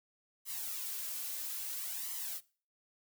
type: noise with flanger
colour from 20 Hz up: blue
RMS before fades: -40 dBFS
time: 0.45-2.41 s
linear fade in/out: 50 ms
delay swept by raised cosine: 0.98 to 3.48 ms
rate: 0.6 Hz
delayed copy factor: +0.7
effects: noise-tail reverb RT60 0.4 s tail -21 dB re dry